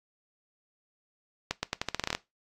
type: accelerating click train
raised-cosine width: 0.2 ms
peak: -11 dBFS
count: 12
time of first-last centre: 1.51-2.15 s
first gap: 120 ms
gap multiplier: 0.84
effects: noise-tail reverb RT60 0.2 s tail -19 dB re dry + AAC 64 kbps